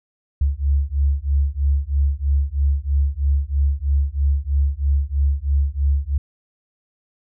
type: beating tone pair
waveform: sine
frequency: 68.8 / 71.9 Hz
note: C#2 / D2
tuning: -12 / -36 cents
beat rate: 3.1 Hz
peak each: -19 dBFS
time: 0.41-6.18 s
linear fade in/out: 5 ms
effects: none